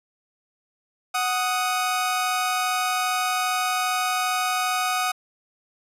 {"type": "tone pair together", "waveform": "sawtooth", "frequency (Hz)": [740, 1247.5], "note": ["F#5", "D#6"], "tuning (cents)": [0, 4], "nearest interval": "major sixth", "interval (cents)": 904, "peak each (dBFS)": -21, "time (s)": [1.14, 5.12], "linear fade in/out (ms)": 10, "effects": ["resampled to 32000 Hz"]}